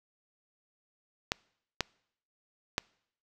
clicks, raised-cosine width 0.2 ms, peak -10 dBFS, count 3, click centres 1.319 / 1.807 / 2.781 s, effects noise-tail reverb RT60 0.7 s tail -26 dB re dry

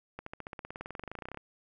accelerating click train, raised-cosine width 0.5 ms, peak -25 dBFS, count 26, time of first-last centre 0.19-1.373 s, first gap 74 ms, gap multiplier 0.96, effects none

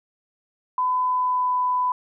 sine tone with pitch glide, 1007 to 998.9 Hz, B5 to B5, +33 to +19 cents, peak -19 dBFS, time 0.78-1.92 s, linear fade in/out 2 ms, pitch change -14 cents, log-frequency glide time 1.02-1.54 s, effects none

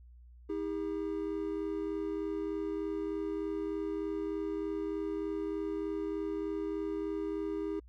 triangle tone pair together, 319.4 / 402.7 Hz, D#4 / G4, +45 / +47 cents, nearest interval major third, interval 402 cents, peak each -34 / -34 dBFS, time 0.49-7.8 s, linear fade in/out 10 ms, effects added 60 Hz sine -52 dBFS peak until 7.88 s

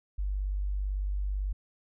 sine tone, 49 Hz, G1, in tune, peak -28 dBFS, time 0.18-1.53 s, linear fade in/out 10 ms, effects none

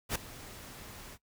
pink noise with ADSR envelope, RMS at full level -29 dBFS, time 0.09-1.18 s, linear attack 64 ms, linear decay 4 ms, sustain -19 dB, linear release 51 ms, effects noise-tail reverb RT60 0.1 s tail -18 dB re dry

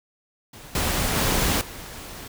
pink noise with level steps, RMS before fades -43 / -24 / -22 / -38 dBFS, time 0.53-2.28 s, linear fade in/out 5 ms, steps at 0.75 / 1.16 / 1.61 s, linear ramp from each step 2 ms, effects none

